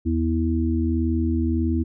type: harmonic tone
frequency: 81.6 Hz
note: E2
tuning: 17 cents flat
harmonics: 1 / 3 / 4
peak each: -22 / -24 / -25 dBFS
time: 0.05-1.84 s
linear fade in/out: 20 ms
effects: none